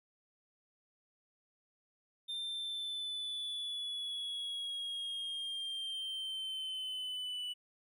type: linear sweep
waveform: triangle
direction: down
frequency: 3600 to 2960 Hz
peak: -36 dBFS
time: 2.28-7.54 s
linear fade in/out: 20 ms
effects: none